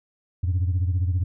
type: beating tone pair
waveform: sine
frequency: 88.2 / 103.2 Hz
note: F2 / G#2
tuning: +18 / -10 cents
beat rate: 15 Hz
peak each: -19 / -25 dBFS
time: 0.43-1.24 s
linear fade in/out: 10 ms
effects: tanh soft clip ceiling -17 dBFS